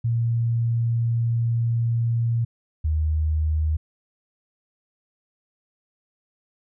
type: tone pair in turn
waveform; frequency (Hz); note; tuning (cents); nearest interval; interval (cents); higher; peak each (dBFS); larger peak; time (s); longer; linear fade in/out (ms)
sine; 116.54 / 77.78; A#2 / D#2; 0 / 0; perfect fifth; 700; first; -19; neither; 0.04-2.45 / 2.84-3.77; first; 10
effects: none